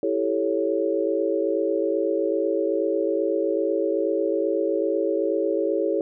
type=chord; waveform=sine; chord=A dominant seventh; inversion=second; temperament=equal; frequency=329.6 / 392 / 440 / 554.4 Hz; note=E4 / G4 / A4 / C#5; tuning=0 / 0 / 0 / 0 cents; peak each=-26 dBFS; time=0.03-6.01 s; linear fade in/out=2 ms; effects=none